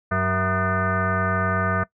sine tone with frequency modulation, 659.3 Hz, E5, in tune, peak -19 dBFS, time 0.11-1.84 s, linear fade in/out 10 ms, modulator 282 Hz, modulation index 3.5, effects noise-tail reverb RT60 0.1 s tail -20 dB re dry

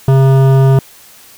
triangle tone with hard clipping, 134.3 Hz, C3, 46 cents sharp, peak -7 dBFS, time 0.08-0.79 s, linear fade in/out 2 ms, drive 18 dB, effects white hiss -40 dBFS RMS until 1.37 s

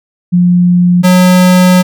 sine / square tone pair in turn, 177.3 / 182.07 Hz, F3 / F#3, +26 / -28 cents, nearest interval unison, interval 46 cents, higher second, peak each -4 dBFS, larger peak neither, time 0.32-1.03 / 1.03-1.83 s, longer second, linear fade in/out 20 ms, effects none

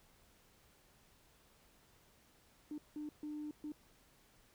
sine tone bursts at uneven times, 300 Hz, D4, 37 cents sharp, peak -40 dBFS, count 4, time 2.71-2.78 / 2.96-3.09 / 3.23-3.51 / 3.64-3.72 s, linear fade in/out 2 ms, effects tanh soft clip ceiling -37 dBFS + pink hiss -68 dBFS RMS until 4.54 s

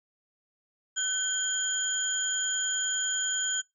sine tone cluster, 1520 / 3191 / 6910 Hz, F#6 / G7 / A8, +46 / +30 / -32 cents, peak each -33 / -33 / -28 dBFS, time 0.96-3.62 s, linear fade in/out 20 ms, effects noise-tail reverb RT60 0.2 s tail -23 dB re dry

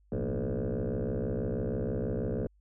sine tone with frequency modulation, 158.6 Hz, D#3, 33 cents sharp, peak -27 dBFS, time 0.12-2.47 s, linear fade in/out 2 ms, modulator 66.2 Hz, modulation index 5.8, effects tanh soft clip ceiling -27 dBFS + added 50 Hz sine -61 dBFS peak until 2.6 s

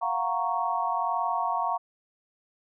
sine chord, Gb major seventh, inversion third, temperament equal, 698.5 / 740 / 932.3 / 1108.7 Hz, F5 / Gb5 / Bb5 / Db6, 0 / 0 / 0 / 0 cents, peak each -31 / -32 / -29 / -30 dBFS, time 0.01-1.78 s, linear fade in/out 20 ms, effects none

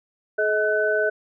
sine tone cluster, 427.3 / 632 / 1506 Hz, G#4 / D#5 / F#6, +49 / +27 / +30 cents, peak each -23 dBFS, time 0.38-1.1 s, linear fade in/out 10 ms, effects none

